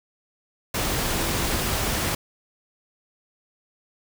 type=tone in noise; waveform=sine; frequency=333.5 Hz; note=E4; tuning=20 cents sharp; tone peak=-34 dBFS; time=1.11-1.59 s; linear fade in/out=5 ms; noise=pink; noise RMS=-25 dBFS; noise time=0.74-2.15 s; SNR=-12 dB; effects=none